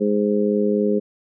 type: harmonic tone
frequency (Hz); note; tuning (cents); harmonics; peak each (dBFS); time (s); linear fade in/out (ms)
103.83; G#2; 0; 2 / 3 / 4 / 5; -20 / -26 / -20 / -25; 0-1; 20
effects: none